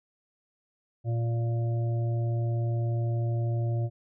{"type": "harmonic tone", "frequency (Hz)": 116.54, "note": "A#2", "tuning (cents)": 0, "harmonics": [1, 3, 5, 6], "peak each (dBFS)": [-25, -39, -41, -44], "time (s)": [1.04, 3.9], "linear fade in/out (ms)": 50, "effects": []}